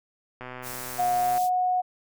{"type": "click train", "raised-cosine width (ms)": 0.5, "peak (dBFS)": -23, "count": 123, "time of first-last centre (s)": [0.41, 1.378], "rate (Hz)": 126}
{"type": "band-stop noise", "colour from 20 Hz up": "white", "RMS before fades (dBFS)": -38, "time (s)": [0.62, 1.5], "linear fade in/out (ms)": 50, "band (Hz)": [220, 4300], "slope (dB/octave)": 12}
{"type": "tone with pitch glide", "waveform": "sine", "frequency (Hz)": [720, 731.3], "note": ["F#5", "F#5"], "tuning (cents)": [-47, -20], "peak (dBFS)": -21, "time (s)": [0.98, 1.82], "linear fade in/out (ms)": 20, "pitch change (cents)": 27, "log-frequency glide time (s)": [1.14, 1.52]}
{"effects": []}